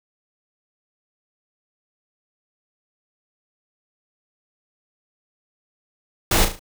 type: noise with echo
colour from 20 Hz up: pink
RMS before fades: -17 dBFS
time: 6.31-6.45 s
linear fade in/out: 5 ms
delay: 36 ms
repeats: 4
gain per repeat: -7 dB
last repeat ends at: 6.594 s
effects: none